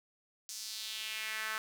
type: tone with high-pass filter sweep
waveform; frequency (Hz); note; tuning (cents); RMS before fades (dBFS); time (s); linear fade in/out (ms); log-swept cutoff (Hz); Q
sawtooth; 218.2; A3; -14; -40; 0.49-1.58; 0; 6100 to 1400; 2.3
effects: none